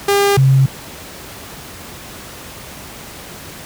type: tone pair in turn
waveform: sawtooth / sine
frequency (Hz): 401.7 / 134.05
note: G4 / C3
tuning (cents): +42 / +42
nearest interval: octave + perfect fifth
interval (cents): 1900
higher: first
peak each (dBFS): -7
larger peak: neither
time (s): 0.08-0.37 / 0.37-0.66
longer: neither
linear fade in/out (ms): 5
effects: pink hiss -33 dBFS RMS until 3.65 s + high-pass 60 Hz 12 dB/octave